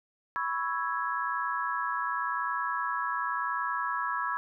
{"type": "chord", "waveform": "sine", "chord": "C# minor seventh", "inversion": "third", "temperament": "equal", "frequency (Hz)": [987.8, 1108.7, 1318.5, 1661.2], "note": ["B5", "C#6", "E6", "G#6"], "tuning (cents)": [0, 0, 0, 0], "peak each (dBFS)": -34, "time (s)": [0.36, 4.37], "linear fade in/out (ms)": 0, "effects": []}